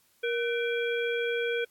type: harmonic tone with a mistuned harmonic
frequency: 470.7 Hz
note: A#4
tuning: 17 cents sharp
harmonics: 1 / 3 / 5 / 7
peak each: -28 / -34 / -35 / -39 dBFS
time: 0.23-1.65 s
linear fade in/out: 10 ms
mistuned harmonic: 3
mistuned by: +120 cents
effects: white hiss -66 dBFS RMS until 1.7 s + AAC 64 kbps